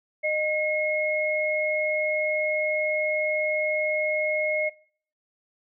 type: tone pair together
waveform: sine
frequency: 615 / 2163 Hz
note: D#5 / C#7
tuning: -20 / -43 cents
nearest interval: octave + minor seventh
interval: 2177 cents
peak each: -25 dBFS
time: 0.23-4.7 s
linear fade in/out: 20 ms
effects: noise-tail reverb RT60 0.5 s tail -21 dB re dry